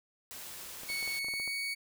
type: noise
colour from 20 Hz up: white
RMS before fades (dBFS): -45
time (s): 0.31-1.19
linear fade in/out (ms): 0
type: clicks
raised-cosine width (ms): 1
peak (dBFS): -34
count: 9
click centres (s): 0.834 / 0.9 / 1.027 / 1.077 / 1.246 / 1.285 / 1.338 / 1.399 / 1.477
type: tone with pitch glide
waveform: 30% pulse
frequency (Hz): 2217 to 2235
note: C#7 to C#7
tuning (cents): 0 to +14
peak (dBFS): -31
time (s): 0.88-1.75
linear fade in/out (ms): 20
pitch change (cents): +14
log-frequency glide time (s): 1.27-1.51
effects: none